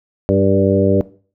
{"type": "harmonic tone with a mistuned harmonic", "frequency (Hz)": 97.8, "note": "G2", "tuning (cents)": -4, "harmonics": [1, 2, 3, 4, 5, 6], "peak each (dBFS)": [-18, -18, -18, -18, -18, -18], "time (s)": [0.29, 1.01], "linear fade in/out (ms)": 0, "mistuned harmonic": 5, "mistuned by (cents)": -18, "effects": ["noise-tail reverb RT60 0.4 s tail -18 dB re dry"]}